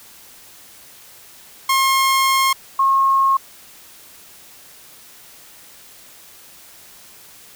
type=tone pair in turn; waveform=sawtooth / sine; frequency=1072 / 1082 Hz; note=C6 / C#6; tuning=+42 / -42 cents; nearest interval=unison; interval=16 cents; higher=second; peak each=-10 / -12 dBFS; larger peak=first; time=1.69-2.53 / 2.79-3.37 s; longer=first; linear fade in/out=5 ms; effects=white hiss -44 dBFS RMS until 7.55 s